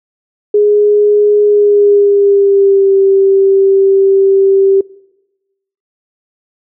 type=tone with pitch glide; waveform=sine; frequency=415.3 to 389.7 Hz; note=G#4 to G4; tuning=0 to -10 cents; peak=-5 dBFS; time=0.54-4.81 s; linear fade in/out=5 ms; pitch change=-110 cents; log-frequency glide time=1.44-2.95 s; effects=noise-tail reverb RT60 1.0 s tail -22 dB re dry